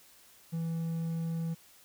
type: tone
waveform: triangle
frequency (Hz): 164.81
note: E3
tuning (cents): 0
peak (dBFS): -29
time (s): 0.52-1.55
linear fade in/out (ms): 20
effects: white hiss -59 dBFS RMS until 1.84 s